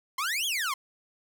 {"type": "exponential two-way sweep", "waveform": "sawtooth", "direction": "up then down", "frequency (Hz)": [1014, 3436, 1014], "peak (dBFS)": -24, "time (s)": [0.18, 0.74], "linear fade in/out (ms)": 5, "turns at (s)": 0.46, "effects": []}